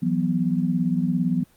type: chord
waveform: sine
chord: E suspended second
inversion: none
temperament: equal with one note detuned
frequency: 167.4 / 185 / 246.9 Hz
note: E3 / F#3 / B3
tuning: +27 / 0 / 0 cents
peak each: -24 dBFS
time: 0.02-1.44 s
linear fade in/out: 10 ms
effects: pink hiss -58 dBFS RMS until 1.56 s + Opus 24 kbps